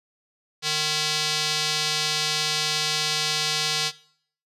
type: tone with band-pass filter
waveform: square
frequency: 152.8 Hz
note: D#3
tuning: 31 cents flat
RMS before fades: -25 dBFS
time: 0.62-3.92 s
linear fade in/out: 50 ms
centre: 4400 Hz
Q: 1.7
effects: noise-tail reverb RT60 0.6 s tail -20 dB re dry + resampled to 32000 Hz